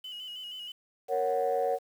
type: tone with vibrato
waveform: sine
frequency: 2960 Hz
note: F#7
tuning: in tune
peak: -38 dBFS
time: 0.04-0.72 s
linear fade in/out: 5 ms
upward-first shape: square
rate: 6.3 Hz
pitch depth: 38 cents each way
type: chord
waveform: sine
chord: F# major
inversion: first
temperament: equal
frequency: 466.2 / 554.4 / 740 Hz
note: A#4 / C#5 / F#5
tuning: 0 / 0 / 0 cents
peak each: -29 dBFS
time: 1.08-1.79 s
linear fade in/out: 50 ms
effects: tanh soft clip ceiling -19 dBFS + 9-bit